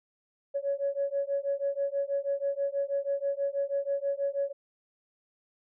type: beating tone pair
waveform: sine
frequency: 556 / 562.2 Hz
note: C#5 / C#5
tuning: +5 / +24 cents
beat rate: 6.2 Hz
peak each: -30 dBFS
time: 0.54-4.53 s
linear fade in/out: 20 ms
effects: tanh soft clip ceiling -20 dBFS